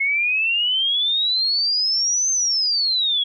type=exponential two-way sweep; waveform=sine; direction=up then down; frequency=2163 to 6310 to 3301 Hz; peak=-17 dBFS; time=0-3.24 s; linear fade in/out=10 ms; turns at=2.31 s; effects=none